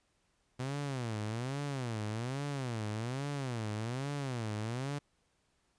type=tone with vibrato; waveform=sawtooth; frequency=123.47 Hz; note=B2; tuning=in tune; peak=-31 dBFS; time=0.59-4.99 s; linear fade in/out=10 ms; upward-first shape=sine; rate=1.2 Hz; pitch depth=270 cents each way; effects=pink hiss -75 dBFS RMS until 5.78 s + resampled to 22050 Hz